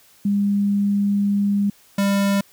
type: tone pair in turn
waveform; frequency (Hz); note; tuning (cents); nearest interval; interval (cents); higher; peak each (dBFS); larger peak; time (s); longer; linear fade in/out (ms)
sine / square; 201.9 / 198.89; G#3 / G3; -49 / +25; unison; 26; first; -16 / -17; first; 0.25-1.7 / 1.98-2.41; first; 5
effects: white hiss -53 dBFS RMS until 2.52 s